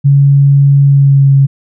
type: tone with pitch glide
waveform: sine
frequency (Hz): 140.1 to 137.53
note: C#3 to C#3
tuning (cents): +19 to -13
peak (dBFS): -3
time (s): 0.04-1.47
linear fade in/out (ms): 20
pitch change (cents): -32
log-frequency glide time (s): 0.85-1.33
effects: none